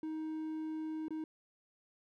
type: tone with dropouts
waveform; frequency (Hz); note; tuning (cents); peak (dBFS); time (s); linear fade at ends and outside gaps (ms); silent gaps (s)
triangle; 314.1; D#4; +16; -35; 0.03-1.24; 2; 1.083-1.106
effects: none